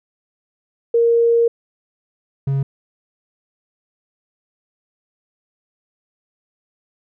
sine / triangle tone pair in turn, 466.2 / 137.09 Hz, A#4 / C#3, 0 / -19 cents, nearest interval octave + major sixth, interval 2119 cents, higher first, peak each -11 / -14 dBFS, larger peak first, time 0.94-1.48 / 2.47-2.63 s, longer first, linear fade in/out 5 ms, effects none

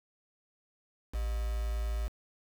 sine tone with quantisation, 55.7 Hz, A1, 22 cents sharp, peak -30 dBFS, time 1.13-2.09 s, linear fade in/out 20 ms, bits 7, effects none

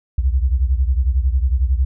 sine beating tone pair, 61.74 / 72.74 Hz, B1 / D2, 0 / -16 cents, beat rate 11 Hz, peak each -15 / -19 dBFS, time 0.18-1.85 s, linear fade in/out 5 ms, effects none

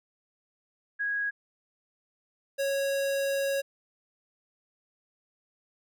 sine / square tone pair in turn, 1653 / 551.6 Hz, G#6 / C#5, -9 / -9 cents, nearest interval octave + perfect fifth, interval 1900 cents, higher first, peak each -27 dBFS, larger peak neither, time 0.99-1.31 / 2.58-3.62 s, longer second, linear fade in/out 20 ms, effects none

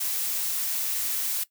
blue noise, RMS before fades -28 dBFS, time 0-1.44 s, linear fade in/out 10 ms, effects noise-tail reverb RT60 0.1 s tail -18 dB re dry

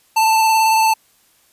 square tone with vibrato, 885 Hz, A5, 10 cents sharp, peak -12 dBFS, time 0.16-0.94 s, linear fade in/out 10 ms, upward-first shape triangle, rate 18 Hz, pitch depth 23 cents each way, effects white hiss -56 dBFS RMS until 1.52 s + resampled to 32000 Hz

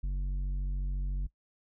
sine tone with tanh clipping, 47 Hz, F#1, 28 cents sharp, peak -31 dBFS, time 0.03-1.27 s, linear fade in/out 10 ms, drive 8 dB, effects noise-tail reverb RT60 0.1 s tail -19 dB re dry

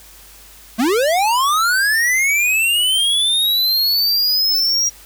square linear sweep, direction up, 207.7 to 5730 Hz, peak -14 dBFS, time 0.78-4.9 s, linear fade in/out 20 ms, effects added 50 Hz sine -47 dBFS peak until 5.05 s + white hiss -43 dBFS RMS until 5.05 s

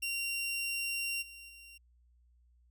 sawtooth tone with level steps, 2760 Hz, F7, 21 cents flat, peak -30 / -45 / -48 dBFS, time 0.02-1.78 s, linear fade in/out 10 ms, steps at 1.21 / 1.48 s, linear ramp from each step 20 ms, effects added 60 Hz sine -63 dBFS peak until 2.7 s

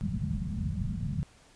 white low-pass noise, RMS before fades -32 dBFS, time 0.01-1.23 s, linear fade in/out 0 ms, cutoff 220 Hz, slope 96 dB/octave, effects pink hiss -59 dBFS RMS until 1.55 s + resampled to 22050 Hz

